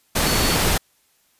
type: tone in noise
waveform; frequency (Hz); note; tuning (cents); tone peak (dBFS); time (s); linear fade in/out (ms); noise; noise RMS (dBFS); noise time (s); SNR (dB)
sine; 4435; C#8; 0; -27; 0.26-0.56; 10; pink; -19; 0.15-0.78; -11
effects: white hiss -62 dBFS RMS until 1.39 s + resampled to 32000 Hz